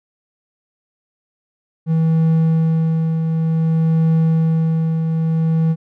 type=tone with tremolo; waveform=triangle; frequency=161.7 Hz; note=E3; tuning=33 cents flat; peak=-9 dBFS; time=1.86-5.76 s; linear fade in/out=50 ms; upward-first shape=triangle; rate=0.55 Hz; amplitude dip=45%; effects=none